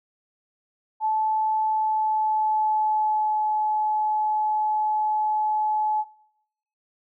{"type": "tone with pitch glide", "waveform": "sine", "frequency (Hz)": [869, 856], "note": ["A5", "A5"], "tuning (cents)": [-22, -48], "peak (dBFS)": -20, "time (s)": [1, 6.05], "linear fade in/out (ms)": 50, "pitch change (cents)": -26, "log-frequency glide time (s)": [1.64, 3.4], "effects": ["noise-tail reverb RT60 0.8 s tail -23 dB re dry"]}